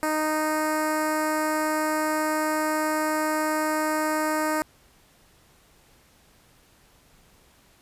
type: tone with notch filter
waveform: 10% pulse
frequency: 309.2 Hz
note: D#4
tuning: 11 cents flat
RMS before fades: -25 dBFS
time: 0.03-4.62 s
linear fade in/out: 0 ms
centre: 3600 Hz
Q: 0.72
effects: pink hiss -58 dBFS RMS until 7.81 s + resampled to 32000 Hz